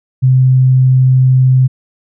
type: tone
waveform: sine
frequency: 129.5 Hz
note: C3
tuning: 17 cents flat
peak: -5 dBFS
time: 0.22-1.68 s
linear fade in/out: 20 ms
effects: none